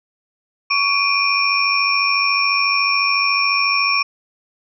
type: tone cluster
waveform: sine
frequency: 1121 / 2380 / 2474 / 5450 Hz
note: C#6 / D7 / D#7 / F8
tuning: +19 / +22 / -10 / -43 cents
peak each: -20 dBFS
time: 0.7-4.03 s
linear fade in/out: 10 ms
effects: none